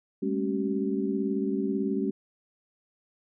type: tone cluster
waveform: sine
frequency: 202.4 / 220.6 / 275.5 / 382.1 Hz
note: G#3 / A3 / C#4 / G4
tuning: -44 / +5 / -11 / -44 cents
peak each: -30 / -34 / -30 / -31 dBFS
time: 0.22-2.11 s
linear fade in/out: 10 ms
effects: none